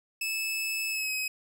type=tone with pitch glide; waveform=sawtooth; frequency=2611 to 2541 Hz; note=E7 to D#7; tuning=-17 to +36 cents; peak=-26 dBFS; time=0.21-1.28 s; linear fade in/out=5 ms; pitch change=-47 cents; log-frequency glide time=0.89-1.12 s; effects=none